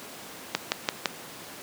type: click train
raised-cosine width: 0.2 ms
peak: -5 dBFS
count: 4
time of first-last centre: 0.55-1.058 s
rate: 5.91 Hz
effects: pink hiss -42 dBFS RMS until 1.62 s + high-pass 200 Hz 12 dB/octave